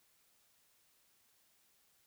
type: silence
effects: white hiss -72 dBFS RMS until 2.06 s